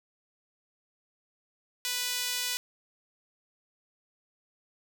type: tone with high-pass filter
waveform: sawtooth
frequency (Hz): 493.9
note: B4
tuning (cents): 0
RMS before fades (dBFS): -32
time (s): 1.85-2.57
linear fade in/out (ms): 0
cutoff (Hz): 3200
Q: 0.87
effects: none